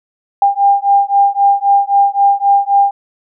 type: beating tone pair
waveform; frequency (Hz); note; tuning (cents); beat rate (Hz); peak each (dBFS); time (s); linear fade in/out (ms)
sine; 798 / 801.8; G5 / G5; +31 / +39; 3.8; -11; 0.42-2.91; 2
effects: none